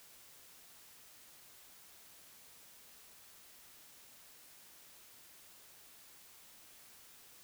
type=silence; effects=white hiss -59 dBFS RMS until 7.43 s